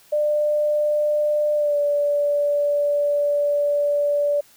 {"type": "tone with pitch glide", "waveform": "sine", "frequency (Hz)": [597, 580.3], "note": ["D5", "D5"], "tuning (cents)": [28, -21], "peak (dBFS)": -17, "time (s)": [0.12, 4.41], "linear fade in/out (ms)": 10, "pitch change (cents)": -49, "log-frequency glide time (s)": [1.55, 1.77], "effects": ["white hiss -53 dBFS RMS until 4.56 s"]}